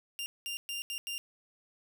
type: tone bursts at uneven times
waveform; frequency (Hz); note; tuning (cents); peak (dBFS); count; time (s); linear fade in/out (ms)
sawtooth; 2794; F7; 0; -32; 5; 0.19-0.26 / 0.46-0.57 / 0.69-0.82 / 0.9-0.98 / 1.07-1.18; 0
effects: none